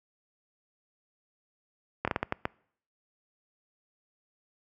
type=slowing click train; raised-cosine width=0.5 ms; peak=-12 dBFS; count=7; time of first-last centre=2.05-2.454 s; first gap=26 ms; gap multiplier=1.38; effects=noise-tail reverb RT60 0.6 s tail -25 dB re dry + high-pass 60 Hz 12 dB/octave